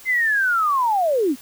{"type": "linear sweep", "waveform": "sine", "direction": "down", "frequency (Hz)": [2093, 232.6], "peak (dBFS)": -16, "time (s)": [0.05, 1.36], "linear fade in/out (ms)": 50, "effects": ["white hiss -44 dBFS RMS until 1.41 s"]}